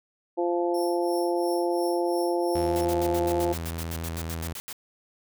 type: harmonic tone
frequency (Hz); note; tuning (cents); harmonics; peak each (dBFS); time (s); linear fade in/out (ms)
173.6; F3; -10; 2 / 3 / 4 / 5; -25 / -29 / -31 / -33; 0.37-3.54; 20
type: tone with tremolo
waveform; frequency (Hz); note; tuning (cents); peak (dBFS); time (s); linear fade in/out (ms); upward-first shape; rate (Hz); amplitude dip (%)
10% pulse; 5420; E8; +47; -31; 0.74-2.85; 5; triangle; 2.9; 85
type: tone with vibrato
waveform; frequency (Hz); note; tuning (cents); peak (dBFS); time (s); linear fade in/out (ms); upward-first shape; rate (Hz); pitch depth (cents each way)
sawtooth; 82.41; E2; 0; -27; 2.55-4.53; 5; triangle; 6.9; 23
type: noise bursts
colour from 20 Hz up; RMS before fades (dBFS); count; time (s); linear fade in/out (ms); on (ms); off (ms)
white; -37; 16; 2.76-4.728; 0; 48; 80
effects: none